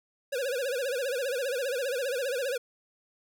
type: tone with vibrato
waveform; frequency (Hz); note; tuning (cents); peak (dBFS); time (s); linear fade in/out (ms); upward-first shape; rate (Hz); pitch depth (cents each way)
square; 519; C5; -14; -29; 0.32-2.58; 10; sine; 15; 150
effects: none